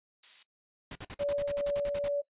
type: noise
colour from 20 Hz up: violet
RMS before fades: -39 dBFS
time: 0.23-0.43 s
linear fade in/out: 5 ms
type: noise bursts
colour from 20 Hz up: pink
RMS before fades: -42 dBFS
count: 13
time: 0.91-2.082 s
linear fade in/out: 2 ms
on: 44 ms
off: 50 ms
type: tone with tremolo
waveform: sine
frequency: 573 Hz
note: D5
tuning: 43 cents flat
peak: -27 dBFS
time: 1.19-2.22 s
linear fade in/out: 20 ms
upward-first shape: sine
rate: 2.3 Hz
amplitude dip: 25%
effects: noise-tail reverb RT60 0.1 s tail -18 dB re dry + resampled to 8000 Hz